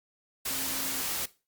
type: tone in noise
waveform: sine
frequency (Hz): 267.3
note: C4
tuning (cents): +37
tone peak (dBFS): -43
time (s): 0.5-1.02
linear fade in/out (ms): 10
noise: white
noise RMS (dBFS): -32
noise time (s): 0.45-1.26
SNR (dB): -14
effects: noise-tail reverb RT60 0.3 s tail -18 dB re dry + Opus 48 kbps